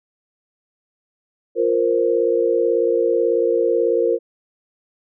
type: chord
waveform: sine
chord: F suspended fourth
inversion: none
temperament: just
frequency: 349.2 / 465.6 / 523.8 Hz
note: F4 / Bb4 / C5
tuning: 0 / -2 / +2 cents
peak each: -21 / -17 / -21 dBFS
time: 1.55-4.19 s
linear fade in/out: 50 ms
effects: none